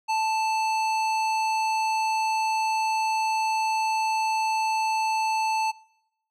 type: tone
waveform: square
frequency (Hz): 880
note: A5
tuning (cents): 0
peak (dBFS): -23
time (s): 0.08-5.72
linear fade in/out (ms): 20
effects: noise-tail reverb RT60 0.8 s tail -23 dB re dry + low-pass 7000 Hz 12 dB/octave